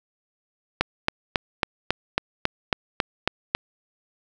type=click train; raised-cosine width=0.3 ms; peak=-3 dBFS; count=11; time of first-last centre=0.81-3.55 s; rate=3.65 Hz; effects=none